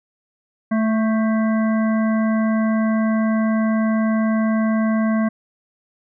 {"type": "harmonic tone with a mistuned harmonic", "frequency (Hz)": 220, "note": "A3", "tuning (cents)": 0, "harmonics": [1, 3, 5, 7, 9], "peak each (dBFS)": [-16, -26, -30, -33, -35], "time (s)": [0.71, 5.29], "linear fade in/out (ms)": 10, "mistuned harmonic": 7, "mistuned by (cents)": 40, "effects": []}